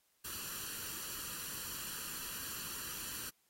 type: noise with comb filter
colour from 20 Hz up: white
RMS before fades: -43 dBFS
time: 0.24-3.3 s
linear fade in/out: 10 ms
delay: 0.69 ms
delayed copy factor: +0.7
effects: white hiss -75 dBFS RMS until 3.49 s + AAC 48 kbps